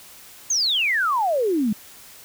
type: exponential sweep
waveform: sine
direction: down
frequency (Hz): 6690 to 198.6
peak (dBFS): -18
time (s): 0.5-1.73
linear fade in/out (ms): 5
effects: white hiss -45 dBFS RMS until 2.24 s